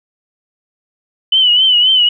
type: tone with vibrato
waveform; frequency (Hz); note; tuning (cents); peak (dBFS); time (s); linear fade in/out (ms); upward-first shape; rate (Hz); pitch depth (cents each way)
sine; 3000; F#7; +23; -7; 1.32-2.09; 5; triangle; 3.8; 83
effects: none